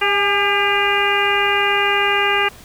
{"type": "harmonic tone with a mistuned harmonic", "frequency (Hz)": 401.5, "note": "G4", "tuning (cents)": 41, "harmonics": [1, 2, 3, 4, 5, 6, 7], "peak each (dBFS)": [-22, -22, -22, -22, -22, -22, -22], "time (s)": [0.01, 2.49], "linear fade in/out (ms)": 10, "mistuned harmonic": 2, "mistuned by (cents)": 47, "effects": ["pink hiss -42 dBFS RMS until 2.64 s"]}